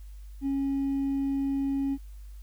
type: tone with hard clipping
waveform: triangle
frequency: 274.6 Hz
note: C#4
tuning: 16 cents flat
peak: -25 dBFS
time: 0.41-1.98 s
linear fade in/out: 50 ms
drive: 2 dB
effects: added 50 Hz sine -41 dBFS peak until 2.42 s + white hiss -64 dBFS RMS until 2.42 s